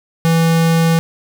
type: tone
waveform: square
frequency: 164.81 Hz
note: E3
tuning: in tune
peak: -11 dBFS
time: 0.25-0.99 s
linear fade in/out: 0 ms
effects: none